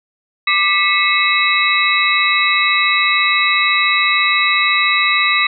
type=tone cluster; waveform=sine; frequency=1181 / 1984 / 2170 / 2589 / 3867 Hz; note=D6 / B6 / C#7 / E7 / B7; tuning=+9 / +7 / -37 / -32 / -37 cents; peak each=-18 dBFS; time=0.47-5.47 s; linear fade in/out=5 ms; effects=none